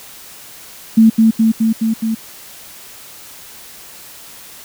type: tone with echo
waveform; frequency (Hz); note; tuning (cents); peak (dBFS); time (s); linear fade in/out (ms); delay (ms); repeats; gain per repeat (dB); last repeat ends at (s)
sine; 223; A3; +23; -4; 0.97-1.1; 10; 210; 5; -2; 2.15
effects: white hiss -37 dBFS RMS until 4.64 s